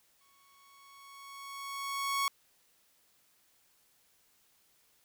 sawtooth tone with exponential growth, 1108.7 Hz, C#6, in tune, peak -24 dBFS, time 0.21-2.28 s, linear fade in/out 1 ms, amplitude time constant 450 ms, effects white hiss -69 dBFS RMS until 5.04 s

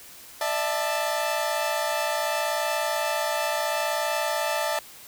sawtooth chord, D suspended second, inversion none, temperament equal with one note detuned, 598.6 / 659.3 / 880 Hz, D5 / E5 / A5, +33 / 0 / 0 cents, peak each -25 dBFS, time 0.41-4.79 s, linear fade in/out 2 ms, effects white hiss -46 dBFS RMS until 5.07 s

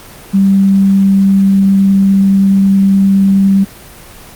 sine tone, 195.2 Hz, G3, 7 cents flat, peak -5 dBFS, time 0.33-3.65 s, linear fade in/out 20 ms, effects pink hiss -34 dBFS RMS until 4.35 s + Opus 24 kbps

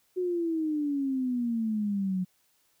sine exponential sweep, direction down, 369.4 to 181.2 Hz, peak -26 dBFS, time 0.16-2.25 s, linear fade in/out 20 ms, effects white hiss -69 dBFS RMS until 2.8 s

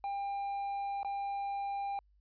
triangle tone with dropouts, 798 Hz, G5, 31 cents sharp, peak -32 dBFS, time 0.04-1.99 s, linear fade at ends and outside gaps 1 ms, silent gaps 1.031-1.047 s, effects added 50 Hz sine -64 dBFS peak until 2.2 s + resampled to 11025 Hz

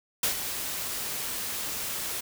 white noise with ADSR envelope, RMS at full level -24 dBFS, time 0.23-2.21 s, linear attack 5 ms, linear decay 110 ms, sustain -9 dB, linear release 12 ms, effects none

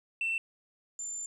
sine tone pair in turn, 2686 / 7171 Hz, E7 / A8, +32 / +32 cents, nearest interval octave + perfect fourth, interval 1700 cents, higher second, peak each -27 / -35 dBFS, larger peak first, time 0.21-0.38 / 0.99-1.26 s, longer second, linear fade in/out 2 ms, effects tanh soft clip ceiling -26 dBFS + 11-bit

